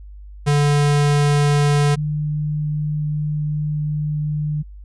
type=tone pair in turn; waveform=square / sine; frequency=145.4 / 150.44 Hz; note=D3 / D3; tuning=-17 / +42 cents; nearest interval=minor second; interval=59 cents; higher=second; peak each=-14 / -19 dBFS; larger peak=first; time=0.46-1.96 / 1.96-4.63 s; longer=second; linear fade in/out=20 ms; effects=added 50 Hz sine -35 dBFS peak until 4.84 s + resampled to 24000 Hz